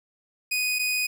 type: tone pair in turn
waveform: sawtooth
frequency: 2489 / 2489 Hz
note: D#7 / D#7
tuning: 0 / 0 cents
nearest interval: unison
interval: 0 cents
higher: neither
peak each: -20 dBFS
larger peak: neither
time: 0.51-0.79 / 0.79-1.07 s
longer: neither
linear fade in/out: 10 ms
effects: none